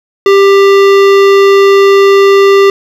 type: tone with hard clipping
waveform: sine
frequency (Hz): 395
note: G4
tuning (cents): +13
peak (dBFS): -4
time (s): 0.26-2.7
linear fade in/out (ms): 2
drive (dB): 17
effects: none